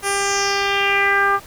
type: tone with low-pass filter sweep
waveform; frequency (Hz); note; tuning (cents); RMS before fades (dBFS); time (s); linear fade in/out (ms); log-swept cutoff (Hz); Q
10% pulse; 398.2; G4; +27; -18; 0.02-1.4; 50; 11000 to 1200; 3.4
effects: pink hiss -41 dBFS RMS until 1.46 s